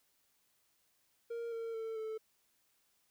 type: tone with pitch steps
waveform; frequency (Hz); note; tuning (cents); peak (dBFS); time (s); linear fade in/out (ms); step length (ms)
triangle; 466.2 / 456.9 / 447.7 / 438.8; A#4 / A#4 / A4 / A4; 0 / -35 / +30 / -5; -36; 1.3-2.18; 10; 220
effects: white hiss -75 dBFS RMS until 3.1 s